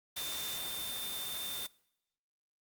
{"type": "tone in noise", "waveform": "sine", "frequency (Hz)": 3588, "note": "A7", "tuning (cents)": 33, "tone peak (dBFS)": -40, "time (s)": [0.16, 1.67], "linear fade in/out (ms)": 10, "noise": "white", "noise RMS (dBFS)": -40, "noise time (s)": [0.16, 1.67], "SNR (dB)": -3, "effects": ["noise-tail reverb RT60 0.8 s tail -23 dB re dry", "Opus 48 kbps"]}